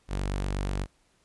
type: tone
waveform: sawtooth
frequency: 48.17 Hz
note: G1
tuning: 30 cents flat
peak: -24 dBFS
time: 0.08-0.87 s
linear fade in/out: 50 ms
effects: pink hiss -67 dBFS RMS until 1.24 s + resampled to 24000 Hz